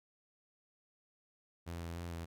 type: tone with pitch steps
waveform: sawtooth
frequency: 85.1 / 84.3 / 86 / 83.8 Hz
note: F2 / E2 / F2 / E2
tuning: -44 / +39 / -26 / +29 cents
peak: -37 dBFS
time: 1.66-2.26 s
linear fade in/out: 20 ms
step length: 150 ms
effects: none